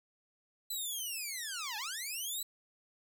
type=linear two-way sweep; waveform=10% pulse; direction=down then up; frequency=4034 to 810 to 4034 Hz; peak=-29 dBFS; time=0.7-2.43 s; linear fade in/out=5 ms; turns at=1.77 s; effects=none